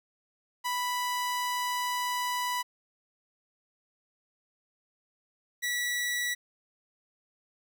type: tone pair in turn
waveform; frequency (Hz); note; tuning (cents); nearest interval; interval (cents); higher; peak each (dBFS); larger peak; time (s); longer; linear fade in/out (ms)
sawtooth; 987.8 / 1946.2; B5 / B6; 0 / -26; octave; 1174; second; -25; neither; 0.64-2.63 / 5.62-6.35; first; 20
effects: none